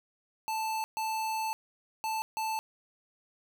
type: tone bursts at uneven times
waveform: square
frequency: 880 Hz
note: A5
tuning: in tune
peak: -31 dBFS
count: 4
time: 0.48-0.84 / 0.97-1.53 / 2.04-2.22 / 2.37-2.59 s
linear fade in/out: 0 ms
effects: none